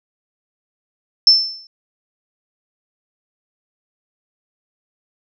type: tone with exponential decay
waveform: sine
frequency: 5310 Hz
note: E8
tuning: 12 cents sharp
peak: -3 dBFS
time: 1.27-1.67 s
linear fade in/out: 2 ms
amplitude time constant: 86 ms
effects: none